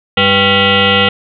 sine tone with frequency modulation, 1669 Hz, G#6, 8 cents sharp, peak -7 dBFS, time 0.17-1.09 s, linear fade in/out 5 ms, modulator 294 Hz, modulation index 5.5, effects none

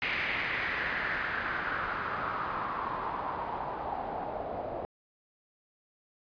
white noise with low-pass filter sweep, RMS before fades -34 dBFS, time 0.02-4.85 s, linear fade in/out 0 ms, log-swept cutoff 2300 to 650 Hz, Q 3.7, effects resampled to 11025 Hz

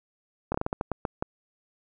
slowing click train, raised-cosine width 1 ms, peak -13 dBFS, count 10, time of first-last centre 0.52-1.225 s, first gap 24 ms, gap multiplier 1.28, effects none

